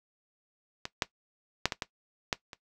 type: clicks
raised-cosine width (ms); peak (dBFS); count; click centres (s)
0.2; -17 / -8 / -6 / -13 / -14 / -9 / -25; 7; 0.854 / 1.022 / 1.656 / 1.722 / 1.822 / 2.328 / 2.532
effects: noise-tail reverb RT60 0.1 s tail -17 dB re dry